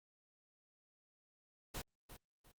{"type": "noise with echo", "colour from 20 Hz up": "pink", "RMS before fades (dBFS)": -44, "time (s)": [1.74, 1.82], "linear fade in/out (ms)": 10, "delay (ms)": 350, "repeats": 2, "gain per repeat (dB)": -10, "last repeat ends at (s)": 2.52, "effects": ["Opus 48 kbps"]}